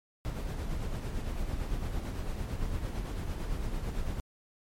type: noise with tremolo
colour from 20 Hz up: brown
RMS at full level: -32 dBFS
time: 0.25-4.2 s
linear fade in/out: 0 ms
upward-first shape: sine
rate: 8.9 Hz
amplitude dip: 40%
effects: MP3 64 kbps